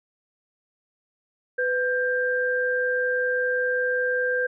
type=tone pair together; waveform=sine; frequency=500 / 1587.4 Hz; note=B4 / G6; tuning=+21 / +21 cents; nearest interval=octave + minor sixth; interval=2000 cents; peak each=-24 dBFS; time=1.58-4.47 s; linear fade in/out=10 ms; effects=none